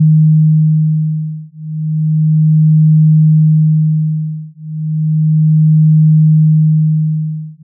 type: beating tone pair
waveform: sine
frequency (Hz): 155.56 / 155.89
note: D#3 / D#3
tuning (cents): 0 / +4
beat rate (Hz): 0.33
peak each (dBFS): -10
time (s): 0-7.63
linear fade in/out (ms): 10
effects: none